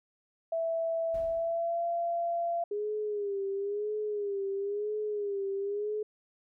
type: tone with pitch glide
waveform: sine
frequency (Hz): 659.3 to 683.7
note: E5 to F5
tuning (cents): 0 to -37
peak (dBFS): -28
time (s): 0.52-2.64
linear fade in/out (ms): 5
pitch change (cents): +63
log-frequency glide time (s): 1.28-1.85
type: noise with exponential decay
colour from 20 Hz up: brown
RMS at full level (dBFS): -42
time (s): 1.14-1.74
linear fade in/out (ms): 5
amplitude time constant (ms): 130
type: tone with vibrato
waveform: sine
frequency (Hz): 408.4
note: G#4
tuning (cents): -29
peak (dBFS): -30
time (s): 2.71-6.03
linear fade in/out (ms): 5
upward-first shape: sine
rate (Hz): 0.99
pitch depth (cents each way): 71
effects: none